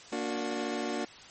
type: chord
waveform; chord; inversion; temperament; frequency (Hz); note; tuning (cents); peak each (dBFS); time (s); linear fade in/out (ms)
25% pulse; Bb augmented; none; just; 233.1 / 291.4 / 364.2; Bb3 / D4 / F#4; 0 / -13 / -27; -32; 0.12-1.05; 5
effects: white hiss -50 dBFS RMS until 1.3 s + MP3 32 kbps